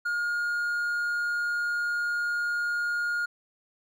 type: tone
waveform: triangle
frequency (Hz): 1425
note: F6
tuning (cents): +34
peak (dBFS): -24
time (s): 0.05-3.26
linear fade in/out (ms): 10
effects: none